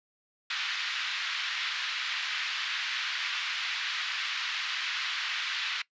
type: band-pass noise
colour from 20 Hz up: white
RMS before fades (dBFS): -33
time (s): 0.5-5.82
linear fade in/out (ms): 5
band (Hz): 1300 to 3900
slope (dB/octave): 24
effects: noise-tail reverb RT60 0.1 s tail -20 dB re dry + resampled to 16000 Hz